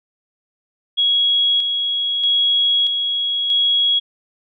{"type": "tone with tremolo", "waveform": "sine", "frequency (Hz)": 3322, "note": "G#7", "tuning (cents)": 0, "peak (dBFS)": -13, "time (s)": [0.97, 4], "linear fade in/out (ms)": 20, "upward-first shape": "square", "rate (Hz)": 0.79, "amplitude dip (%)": 40, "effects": []}